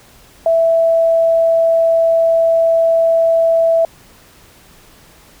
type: tone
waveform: sine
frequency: 660 Hz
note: E5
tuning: 2 cents sharp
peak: -9 dBFS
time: 0.46-3.85 s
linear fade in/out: 2 ms
effects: pink hiss -45 dBFS RMS until 5.4 s